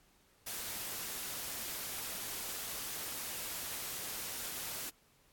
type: noise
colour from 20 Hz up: white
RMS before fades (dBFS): -41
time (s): 0.46-4.9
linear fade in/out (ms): 10
effects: pink hiss -68 dBFS RMS until 5.32 s + AAC 64 kbps